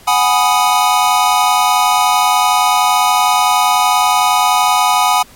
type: chord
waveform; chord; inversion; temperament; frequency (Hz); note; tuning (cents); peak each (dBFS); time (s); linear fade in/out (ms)
square; G# minor seventh; third; equal; 740 / 830.6 / 987.8 / 1244.5; F#5 / G#5 / B5 / D#6; 0 / 0 / 0 / 0; -16; 0.07-5.23; 10
effects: pink hiss -42 dBFS RMS until 5.35 s + MP3 64 kbps